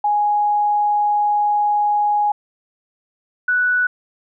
sine tone pair in turn, 830.6 / 1480 Hz, G#5 / F#6, 0 / 0 cents, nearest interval minor seventh, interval 1000 cents, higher second, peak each -14 dBFS, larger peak neither, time 0.04-2.32 / 3.48-3.87 s, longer first, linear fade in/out 5 ms, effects none

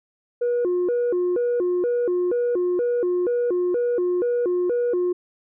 sine tone with vibrato, 415.3 Hz, G#4, in tune, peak -17 dBFS, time 0.41-5.13 s, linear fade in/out 10 ms, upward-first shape square, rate 2.1 Hz, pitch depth 260 cents each way, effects tanh soft clip ceiling -17 dBFS

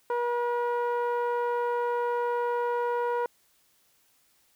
sawtooth tone with low-pass filter, 480.5 Hz, B4, 48 cents flat, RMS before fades -28 dBFS, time 0.1-3.26 s, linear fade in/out 2 ms, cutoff 1100 Hz, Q 1.8, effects white hiss -66 dBFS RMS until 4.55 s

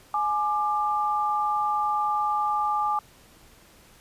sine tone pair together, 840.8 / 1190 Hz, G#5 / D6, +21 / +22 cents, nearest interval tritone, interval 601 cents, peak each -25 / -25 dBFS, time 0.14-2.99 s, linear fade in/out 2 ms, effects pink hiss -54 dBFS RMS until 4 s + resampled to 32000 Hz

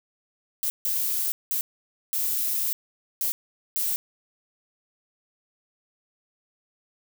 violet noise bursts at uneven times, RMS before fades -26 dBFS, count 6, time 0.63-0.7 / 0.85-1.32 / 1.51-1.61 / 2.13-2.73 / 3.21-3.32 / 3.76-3.96 s, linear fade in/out 0 ms, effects none

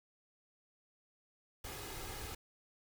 pink noise with comb filter, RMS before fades -45 dBFS, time 1.64-2.35 s, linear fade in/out 5 ms, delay 2.4 ms, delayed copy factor +0.55, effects none

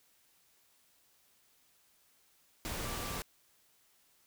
sine tone in noise, 1169 Hz, D6, 8 cents flat, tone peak -46 dBFS, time 2.85-3.18 s, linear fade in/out 0 ms, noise pink, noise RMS -39 dBFS, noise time 2.65-3.22 s, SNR -10 dB, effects white hiss -69 dBFS RMS until 4.26 s

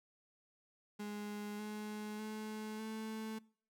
35% pulse tone with pitch steps, 207.7 / 211.6 / 215.5 / 219.5 Hz, G#3 / G#3 / A3 / A3, 0 / +33 / -36 / -4 cents, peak -40 dBFS, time 0.99-3.39 s, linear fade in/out 10 ms, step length 600 ms, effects noise-tail reverb RT60 0.5 s tail -23 dB re dry

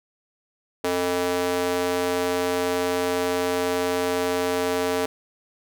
square tone with high-pass filter, 89 Hz, F2, 33 cents sharp, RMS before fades -24 dBFS, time 0.84-5.06 s, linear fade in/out 5 ms, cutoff 410 Hz, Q 1.8, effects none

